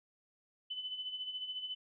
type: tone with tremolo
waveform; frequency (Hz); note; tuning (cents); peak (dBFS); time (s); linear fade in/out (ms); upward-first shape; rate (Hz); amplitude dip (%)
sine; 3015; F#7; +32; -36; 0.7-1.75; 10; sine; 14; 60
effects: none